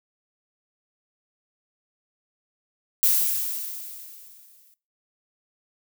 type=noise with exponential decay; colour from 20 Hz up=violet; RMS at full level=-18 dBFS; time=3.03-4.74 s; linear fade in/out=0 ms; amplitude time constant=370 ms; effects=noise-tail reverb RT60 0.3 s tail -20 dB re dry